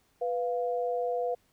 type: tone pair together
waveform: sine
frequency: 493.9 / 698.5 Hz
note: B4 / F5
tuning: 0 / 0 cents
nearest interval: tritone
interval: 600 cents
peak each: -29 / -32 dBFS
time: 0.21-1.35 s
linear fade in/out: 10 ms
effects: pink hiss -69 dBFS RMS until 1.52 s